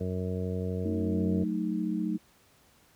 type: harmonic tone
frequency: 92 Hz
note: F#2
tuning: 9 cents flat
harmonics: 1 / 2 / 3 / 4 / 5 / 6 / 7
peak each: -32 / -34 / -42 / -42 / -36 / -46 / -45 dBFS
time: 0-1.44 s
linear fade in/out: 10 ms
type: chord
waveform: sine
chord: D# diminished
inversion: first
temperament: equal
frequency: 185 / 220 / 311.1 Hz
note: F#3 / A3 / D#4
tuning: 0 / 0 / 0 cents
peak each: -32 dBFS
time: 0.84-2.18 s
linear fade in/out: 20 ms
effects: pink hiss -62 dBFS RMS until 2.95 s + high-pass 60 Hz 12 dB/octave